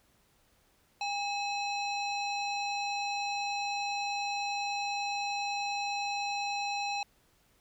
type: harmonic tone with a mistuned harmonic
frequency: 811 Hz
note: G#5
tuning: 41 cents flat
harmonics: 1 / 3 / 5 / 7 / 9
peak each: -33 / -37 / -39 / -47 / -53 dBFS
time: 1.01-7.03 s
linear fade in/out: 2 ms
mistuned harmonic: 3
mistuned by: +100 cents
effects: pink hiss -68 dBFS RMS until 7.6 s